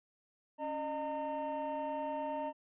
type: tone cluster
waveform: triangle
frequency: 277.3 / 610 / 913 Hz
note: C#4 / D#5 / A#5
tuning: +1 / -34 / -36 cents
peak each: -40 / -36 / -36 dBFS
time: 0.58-2.53 s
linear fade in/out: 50 ms
effects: tanh soft clip ceiling -28 dBFS + resampled to 8000 Hz